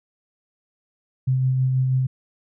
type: tone with tremolo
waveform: sine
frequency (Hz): 130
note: C3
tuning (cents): -11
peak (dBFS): -16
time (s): 1.27-2.07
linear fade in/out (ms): 10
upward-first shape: sine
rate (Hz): 6.2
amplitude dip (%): 25
effects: none